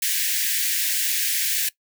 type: high-pass noise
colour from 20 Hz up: white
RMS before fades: -23 dBFS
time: 0.02-1.69 s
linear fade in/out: 5 ms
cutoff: 1600 Hz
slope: 96 dB/octave
effects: noise-tail reverb RT60 0.1 s tail -20 dB re dry